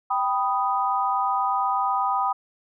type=chord; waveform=sine; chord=G augmented; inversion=none; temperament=equal; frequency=784 / 987.8 / 1244.5 Hz; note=G5 / B5 / D#6; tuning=0 / 0 / 0 cents; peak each=-25 dBFS; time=0.1-2.33 s; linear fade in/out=10 ms; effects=none